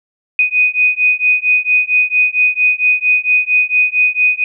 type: beating tone pair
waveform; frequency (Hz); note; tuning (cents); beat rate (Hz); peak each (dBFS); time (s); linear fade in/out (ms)
sine; 2489 / 2493.4; D#7 / D#7; 0 / +3; 4.4; -13; 0.39-4.44; 2
effects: none